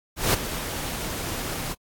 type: noise with ADSR envelope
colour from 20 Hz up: pink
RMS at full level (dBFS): -19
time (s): 0.16-1.75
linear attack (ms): 180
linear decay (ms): 11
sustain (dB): -12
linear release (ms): 30
effects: AAC 64 kbps